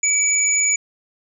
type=tone pair together; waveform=sine; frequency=2300 / 6892 Hz; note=D7 / A8; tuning=-37 / -37 cents; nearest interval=octave + perfect fifth; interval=1900 cents; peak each=-21 / -16 dBFS; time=0.03-0.76 s; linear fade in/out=5 ms; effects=none